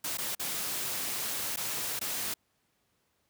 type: noise with dropouts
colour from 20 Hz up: white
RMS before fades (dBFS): -34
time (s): 0.04-2.34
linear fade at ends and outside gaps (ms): 5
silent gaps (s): 0.173-0.183 / 0.351-0.395 / 1.561-1.571 / 1.993-2.012
effects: pink hiss -74 dBFS RMS until 3.29 s + high-pass 80 Hz 12 dB/octave